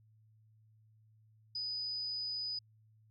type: tone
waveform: sine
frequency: 4978 Hz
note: D#8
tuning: in tune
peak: -36 dBFS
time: 1.55-2.59 s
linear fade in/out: 5 ms
effects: added 109 Hz sine -63 dBFS peak until 3.1 s